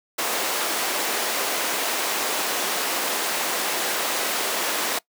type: high-pass noise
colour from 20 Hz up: pink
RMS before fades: -25 dBFS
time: 0.18-4.99 s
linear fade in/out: 10 ms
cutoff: 420 Hz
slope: 12 dB/octave
effects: noise-tail reverb RT60 0.1 s tail -22 dB re dry + high-pass 200 Hz 12 dB/octave